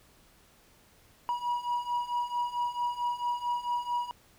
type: beating tone pair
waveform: triangle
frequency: 963 / 967.5 Hz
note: B5 / B5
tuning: -44 / -36 cents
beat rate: 4.5 Hz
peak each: -32 / -29 dBFS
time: 1.29-4.11 s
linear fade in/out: 0 ms
effects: pink hiss -61 dBFS RMS until 4.38 s